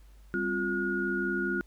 sine tone cluster, 198.1 / 262.7 / 350.4 / 1439 Hz, G3 / C4 / F4 / F#6, +18 / +7 / +6 / -49 cents, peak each -34 / -36 / -32 / -31 dBFS, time 0.34-1.61 s, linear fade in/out 0 ms, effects added 50 Hz sine -51 dBFS peak until 1.66 s + pink hiss -66 dBFS RMS until 1.66 s

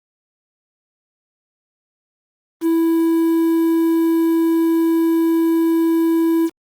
triangle tone with quantisation, 329.6 Hz, E4, in tune, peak -11 dBFS, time 2.61-6.5 s, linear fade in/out 50 ms, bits 6, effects Opus 24 kbps

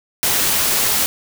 white noise, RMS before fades -17 dBFS, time 0.23-1.06 s, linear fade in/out 0 ms, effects none

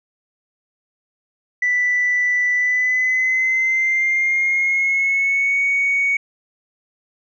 sine tone with pitch glide, 1978 to 2233 Hz, B6 to C#7, +2 to +12 cents, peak -14 dBFS, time 1.62-6.17 s, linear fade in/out 5 ms, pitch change +210 cents, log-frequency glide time 2.53-5.61 s, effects tanh soft clip ceiling -11 dBFS

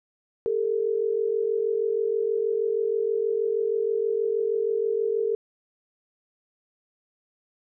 sine tone pair together, 406.9 / 453.2 Hz, G#4 / A#4, -35 / -49 cents, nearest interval major second, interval 186 cents, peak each -26 / -24 dBFS, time 0.46-5.35 s, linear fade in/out 0 ms, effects none

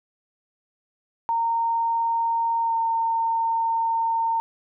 sine tone with pitch glide, 921 to 912 Hz, A#5 to A#5, -21 to -38 cents, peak -20 dBFS, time 1.29-4.4 s, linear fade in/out 0 ms, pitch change -17 cents, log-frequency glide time 2.61-2.75 s, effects none

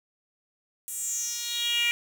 10% pulse tone with high-pass filter sweep, 474.2 Hz, A#4, 30 cents sharp, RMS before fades -29 dBFS, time 0.88-1.91 s, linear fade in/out 0 ms, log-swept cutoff 9600 to 2400 Hz, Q 5, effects none

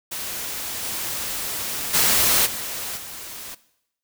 white noise with level steps, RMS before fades -30 / -28 / -18 / -30 / -36 dBFS, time 0.11-3.55 s, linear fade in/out 10 ms, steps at 0.82 / 1.93 / 2.45 / 2.96 s, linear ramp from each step 20 ms, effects noise-tail reverb RT60 0.8 s tail -18 dB re dry

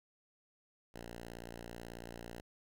5% pulse tone, 58.27 Hz, A#1, in tune, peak -35 dBFS, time 0.94-2.41 s, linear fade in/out 5 ms, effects none

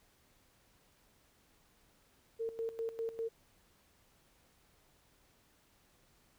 sine tone with tremolo, 454.5 Hz, A#4, 44 cents flat, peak -34 dBFS, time 2.39-3.29 s, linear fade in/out 20 ms, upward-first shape square, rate 5 Hz, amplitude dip 75%, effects pink hiss -69 dBFS RMS until 6.38 s

